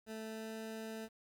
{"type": "tone with pitch glide", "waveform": "20% pulse", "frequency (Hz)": [220, 221.3], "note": ["A3", "A3"], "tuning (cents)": [0, 10], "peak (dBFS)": -38, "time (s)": [0.06, 1.09], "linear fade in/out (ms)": 50, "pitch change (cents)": 10, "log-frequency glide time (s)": [0.23, 0.54], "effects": ["11-bit"]}